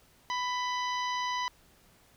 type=harmonic tone with a mistuned harmonic; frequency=992 Hz; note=B5; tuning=7 cents sharp; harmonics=1 / 2 / 3 / 4 / 5 / 6; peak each=-31 / -37 / -41 / -43 / -45 / -47 dBFS; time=0.3-1.48 s; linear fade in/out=0 ms; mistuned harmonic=3; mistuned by=+31 cents; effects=pink hiss -62 dBFS RMS until 2.16 s